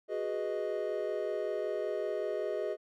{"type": "chord", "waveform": "triangle", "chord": "G# minor seventh", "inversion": "third", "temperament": "equal", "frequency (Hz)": [370, 415.3, 493.9, 622.3], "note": ["F#4", "G#4", "B4", "D#5"], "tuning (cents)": [0, 0, 0, 0], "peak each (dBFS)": [-37, -34, -38, -34], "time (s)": [0.08, 2.77], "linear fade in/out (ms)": 50, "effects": []}